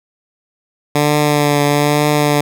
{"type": "tone with vibrato", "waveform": "10% pulse", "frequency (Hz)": 146.83, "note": "D3", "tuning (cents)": 0, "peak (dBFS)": -3, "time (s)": [0.95, 2.41], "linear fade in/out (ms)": 5, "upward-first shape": "triangle", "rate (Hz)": 1.1, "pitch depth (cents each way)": 28, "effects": []}